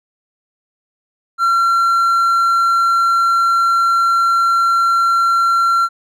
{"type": "tone", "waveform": "triangle", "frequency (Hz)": 1365, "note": "F6", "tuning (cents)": -40, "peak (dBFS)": -9, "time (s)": [1.38, 5.89], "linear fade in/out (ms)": 50, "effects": []}